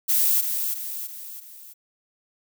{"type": "noise with echo", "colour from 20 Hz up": "violet", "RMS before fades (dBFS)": -20, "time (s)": [0.08, 0.42], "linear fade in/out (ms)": 20, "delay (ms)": 330, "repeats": 4, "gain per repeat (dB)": -6, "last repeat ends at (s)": 1.74, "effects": []}